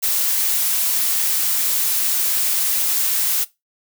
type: noise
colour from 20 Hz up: blue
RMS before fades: -19 dBFS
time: 0.02-3.45 s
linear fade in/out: 20 ms
effects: noise-tail reverb RT60 0.2 s tail -19 dB re dry